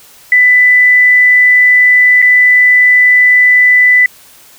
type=tone with dropouts; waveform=sine; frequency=1992 Hz; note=B6; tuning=14 cents sharp; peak=-3 dBFS; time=0.32-4.06 s; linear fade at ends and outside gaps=2 ms; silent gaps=2.219-2.224 s; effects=white hiss -40 dBFS RMS until 4.58 s